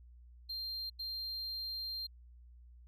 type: tone bursts at uneven times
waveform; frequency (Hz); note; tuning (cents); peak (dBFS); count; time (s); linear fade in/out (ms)
triangle; 4180; C8; -2; -37; 2; 0.49-0.9 / 0.99-2.07; 10
effects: added 60 Hz sine -54 dBFS peak until 2.87 s